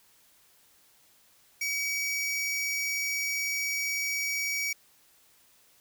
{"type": "tone pair together", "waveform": "45% pulse", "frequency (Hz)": [2274, 5622], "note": ["C#7", "F8"], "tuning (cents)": [44, 11], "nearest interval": "octave + major third", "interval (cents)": 1567, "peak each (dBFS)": [-29, -36], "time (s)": [1.61, 4.73], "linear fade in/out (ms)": 5, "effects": ["white hiss -62 dBFS RMS until 5.8 s"]}